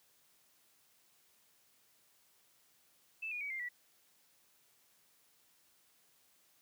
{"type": "tone with pitch steps", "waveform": "sine", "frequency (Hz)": [2635, 2444, 2268, 2104, 1951.3], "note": ["E7", "D#7", "C#7", "C7", "B6"], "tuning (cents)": [-1, -32, 39, 9, -21], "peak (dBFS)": -38, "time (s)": [3.22, 3.69], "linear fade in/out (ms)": 10, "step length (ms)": 94, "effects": ["white hiss -70 dBFS RMS until 6.61 s", "high-pass 80 Hz 12 dB/octave"]}